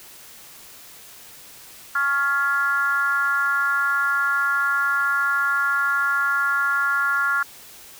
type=tone with frequency modulation; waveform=sine; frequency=1396.9 Hz; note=F6; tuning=in tune; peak=-18 dBFS; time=1.95-7.43 s; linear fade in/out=5 ms; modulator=288 Hz; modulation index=0.78; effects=white hiss -44 dBFS RMS until 7.99 s